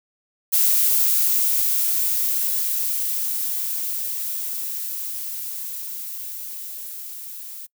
violet noise with level ramp, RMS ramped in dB -17 to -36 dBFS, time 0.52-7.67 s, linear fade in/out 20 ms, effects noise-tail reverb RT60 0.1 s tail -25 dB re dry

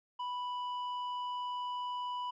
square tone with low-pass filter, 987.8 Hz, B5, in tune, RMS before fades -38 dBFS, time 0.19-2.31 s, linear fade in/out 10 ms, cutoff 2100 Hz, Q 9.8, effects none

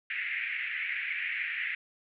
white band-pass noise, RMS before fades -34 dBFS, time 0.1-1.75 s, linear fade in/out 2 ms, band 1800 to 2400 Hz, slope 48 dB/octave, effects none

